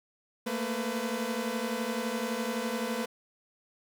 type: tone cluster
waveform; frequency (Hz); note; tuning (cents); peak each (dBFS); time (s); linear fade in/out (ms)
sawtooth; 221.3 / 233.1 / 502; A3 / A#3 / B4; +10 / 0 / +28; -31; 0.46-3.06; 10
effects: none